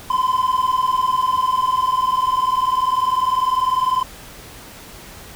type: tone pair together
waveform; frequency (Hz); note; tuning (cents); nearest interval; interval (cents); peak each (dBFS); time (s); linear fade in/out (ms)
triangle; 1013.9 / 1034; B5 / C6; +45 / -21; unison; 34; -16; 0.1-4.03; 5
effects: tanh soft clip ceiling -8 dBFS + pink hiss -39 dBFS RMS until 5.35 s